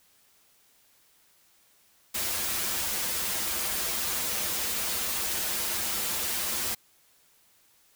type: noise with comb filter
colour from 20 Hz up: white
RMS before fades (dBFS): -30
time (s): 2.14-6.75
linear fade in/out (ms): 10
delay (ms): 7.1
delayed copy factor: -0.9
effects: white hiss -63 dBFS RMS until 7.95 s